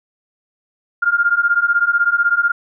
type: beating tone pair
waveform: sine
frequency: 1396.9 / 1412.9 Hz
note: F6 / F6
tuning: 0 / +20 cents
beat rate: 16 Hz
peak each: -16 / -15 dBFS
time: 1.02-2.52 s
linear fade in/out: 10 ms
effects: none